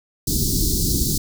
pink band-stop noise, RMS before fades -20 dBFS, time 0.27-1.18 s, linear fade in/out 5 ms, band 370 to 4200 Hz, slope 48 dB/octave, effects none

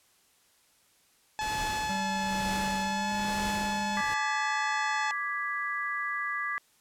harmonic tone, 860 Hz, A5, 40 cents flat, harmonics 1 / 2 / 3 / 4 / 5 / 6 / 7 / 8 / 9, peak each -31 / -37 / -41 / -43 / -45 / -47 / -48 / -49 / -50 dBFS, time 1.39-5.11 s, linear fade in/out 0 ms
pink noise with tremolo, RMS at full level -37 dBFS, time 1.41-4.14 s, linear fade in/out 2 ms, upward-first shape sine, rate 1.1 Hz, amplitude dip 80%
square tone with pitch glide, 194.4 to 202.1 Hz, G3 to G#3, -14 to -47 cents, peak -34 dBFS, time 1.89-4.01 s, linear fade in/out 5 ms, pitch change +67 cents, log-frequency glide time 2.83-3.12 s
sine chord, G# diminished, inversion second, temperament equal, 1174.7 / 1661.2 / 1975.5 Hz, D6 / G#6 / B6, 0 / 0 / 0 cents, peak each -34 dBFS, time 3.97-6.58 s, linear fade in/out 0 ms
effects white hiss -65 dBFS RMS until 6.8 s + low-pass 12000 Hz 12 dB/octave

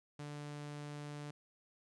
sawtooth tone, 146.83 Hz, D3, in tune, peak -40 dBFS, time 0.19-1.31 s, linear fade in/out 5 ms, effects resampled to 22050 Hz + 13-bit

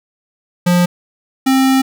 square tone pair in turn, 176.8 / 264.9 Hz, F3 / C4, +22 / +22 cents, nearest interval perfect fifth, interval 700 cents, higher second, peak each -10 dBFS, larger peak neither, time 0.66-0.86 / 1.46-1.82 s, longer second, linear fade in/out 10 ms, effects none

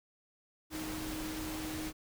sine tone in noise, 312.5 Hz, D#4, 8 cents sharp, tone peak -39 dBFS, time 0.7-1.93 s, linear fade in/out 50 ms, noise pink, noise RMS -42 dBFS, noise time 0.7-1.93 s, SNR 0 dB, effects none

